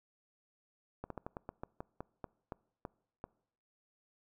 slowing click train, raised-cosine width 1 ms, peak -27 dBFS, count 13, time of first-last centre 1.04-3.241 s, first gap 63 ms, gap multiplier 1.18, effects noise-tail reverb RT60 0.7 s tail -24 dB re dry

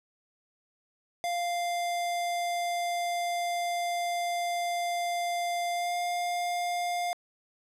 square tone with pitch glide, 697 to 704.3 Hz, F5 to F5, -4 to +14 cents, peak -29 dBFS, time 1.24-7.13 s, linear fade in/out 0 ms, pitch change +18 cents, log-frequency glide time 5.72-5.95 s, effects low-pass 12000 Hz 12 dB/octave + 11-bit

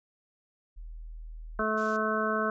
sine tone, 39.86 Hz, D#1, 43 cents sharp, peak -39 dBFS, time 0.76-1.63 s, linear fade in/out 20 ms
harmonic tone, 216.9 Hz, A3, 25 cents flat, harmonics 1 / 2 / 3 / 5 / 6 / 7, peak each -33 / -33 / -33 / -33 / -33 / -33 dBFS, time 1.59-2.5 s, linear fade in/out 2 ms
blue noise, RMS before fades -45 dBFS, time 1.77-1.97 s, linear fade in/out 10 ms
effects resampled to 16000 Hz

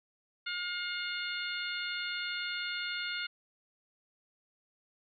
harmonic tone, 713 Hz, F5, 36 cents sharp, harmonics 2 / 3 / 4 / 5 / 6, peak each -38 / -40 / -41 / -42 / -43 dBFS, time 0.46-3.27 s, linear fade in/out 10 ms, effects none

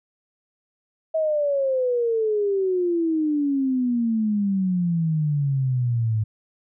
sine exponential sweep, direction down, 646 to 106.7 Hz, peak -19 dBFS, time 1.14-6.24 s, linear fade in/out 10 ms, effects none

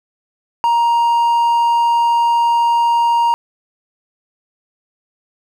triangle tone, 938 Hz, A#5, 11 cents sharp, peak -9 dBFS, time 0.64-3.34 s, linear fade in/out 0 ms, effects none

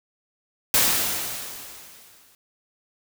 white noise with exponential decay, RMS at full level -17 dBFS, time 0.74-2.35 s, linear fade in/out 1 ms, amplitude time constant 350 ms, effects none

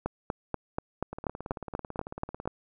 two click trains, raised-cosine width 1 ms, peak -15 / -23 dBFS, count 11 / 25, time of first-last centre 0.06-2.475 / 1.13-2.456 s, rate 4.14 / 18.1 Hz, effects none

